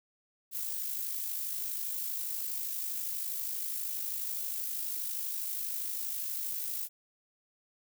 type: noise with amplitude modulation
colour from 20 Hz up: violet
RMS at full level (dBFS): -34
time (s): 0.51-6.89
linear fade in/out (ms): 50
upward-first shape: sine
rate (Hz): 52.4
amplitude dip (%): 40
effects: none